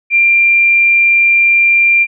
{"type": "tone", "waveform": "sine", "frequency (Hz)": 2379, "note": "D7", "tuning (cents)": 22, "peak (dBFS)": -6, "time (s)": [0.1, 2.07], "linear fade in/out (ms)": 50, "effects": []}